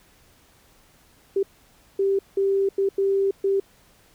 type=tone bursts at uneven times; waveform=sine; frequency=392 Hz; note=G4; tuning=in tune; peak=-18 dBFS; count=6; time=1.36-1.43 / 1.99-2.19 / 2.37-2.69 / 2.78-2.89 / 2.98-3.31 / 3.44-3.6 s; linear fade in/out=5 ms; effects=pink hiss -57 dBFS RMS until 4.14 s